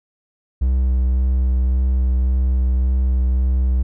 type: tone with vibrato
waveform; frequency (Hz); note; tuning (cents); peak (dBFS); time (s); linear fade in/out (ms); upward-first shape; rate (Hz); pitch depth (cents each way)
triangle; 63.7; C2; -46; -12; 0.61-3.83; 10; sine; 1.8; 15
effects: none